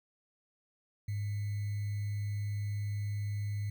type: tone with sample-and-hold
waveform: sine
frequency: 102.9 Hz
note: G#2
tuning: 16 cents flat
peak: -32 dBFS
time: 1.08-3.7 s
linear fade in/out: 5 ms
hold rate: 2100 Hz
effects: none